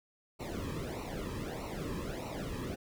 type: noise with flanger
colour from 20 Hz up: brown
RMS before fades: -39 dBFS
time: 0.39-2.76 s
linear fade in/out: 20 ms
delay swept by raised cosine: 0.6 to 1.42 ms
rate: 1.6 Hz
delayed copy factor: -0.9
effects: none